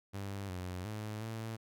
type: tone with pitch steps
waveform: sawtooth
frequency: 99.2 / 90.7 / 107 / 111.8 Hz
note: G2 / F#2 / A2 / A2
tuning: +21 / -34 / -48 / +28 cents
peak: -35 dBFS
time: 0.13-1.57 s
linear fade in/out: 20 ms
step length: 360 ms
effects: none